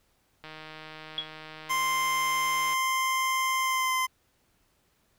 click train, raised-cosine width 0.3 ms, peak -27 dBFS, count 359, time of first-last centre 0.44-2.735 s, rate 156 Hz
sine tone with exponential decay, 3338 Hz, G#7, 8 cents sharp, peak -24 dBFS, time 1.18-1.3 s, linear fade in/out 1 ms, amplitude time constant 26 ms
25% pulse tone with pitch glide, 1046.5 to 1034.5 Hz, C6 to C6, 0 to -20 cents, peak -21 dBFS, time 1.69-4.07 s, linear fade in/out 20 ms, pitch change -20 cents, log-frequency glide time 3.61-3.94 s
effects pink hiss -69 dBFS RMS until 5.18 s

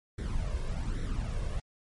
brown noise with flanger, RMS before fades -32 dBFS, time 0.18-1.6 s, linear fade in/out 5 ms, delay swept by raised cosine 0.52 to 1.92 ms, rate 1.2 Hz, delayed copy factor +0.65, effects MP3 48 kbps

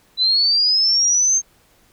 sine linear sweep, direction up, 3951 to 6400 Hz, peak -13 dBFS, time 0.17-1.42 s, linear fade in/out 50 ms, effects pink hiss -56 dBFS RMS until 1.92 s

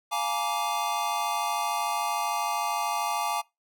square chord, Bb dominant seventh, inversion second, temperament just, 699.2 / 839.1 / 932.3 / 1165.4 Hz, F5 / Ab5 / Bb5 / D6, +2 / +18 / 0 / -14 cents, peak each -35 / -31 / -34 / -32 dBFS, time 0.11-3.42 s, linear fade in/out 20 ms, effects noise-tail reverb RT60 0.2 s tail -22 dB re dry

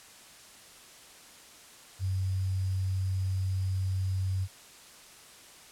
sine tone with sample-and-hold, 94.6 Hz, F#2, 39 cents sharp, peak -27 dBFS, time 1.99-4.48 s, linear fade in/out 50 ms, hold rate 4900 Hz, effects white hiss -52 dBFS RMS until 5.71 s + low-pass 10000 Hz 12 dB/octave

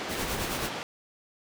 pink band-pass noise, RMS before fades -36 dBFS, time 0-0.83 s, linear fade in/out 0 ms, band 240 to 4400 Hz, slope 12 dB/octave
pink noise with tremolo, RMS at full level -31 dBFS, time 0.08-0.71 s, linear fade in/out 50 ms, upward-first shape sine, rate 9.3 Hz, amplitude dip 55%
effects none

